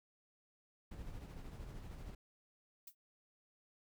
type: noise with tremolo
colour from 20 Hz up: brown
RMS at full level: -47 dBFS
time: 0.91-2.15 s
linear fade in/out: 5 ms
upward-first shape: sine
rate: 13 Hz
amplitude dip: 40%
type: noise with exponential decay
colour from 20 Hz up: violet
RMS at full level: -46 dBFS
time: 2.87-2.95 s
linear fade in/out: 5 ms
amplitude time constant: 17 ms
effects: none